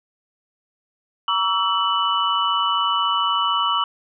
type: tone cluster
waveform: sine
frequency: 943 / 1139 / 1323 / 2972 Hz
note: A#5 / C#6 / E6 / F#7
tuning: +20 / +47 / +6 / +7 cents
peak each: -26 / -21 / -24 / -23 dBFS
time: 1.28-3.84 s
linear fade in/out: 2 ms
effects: none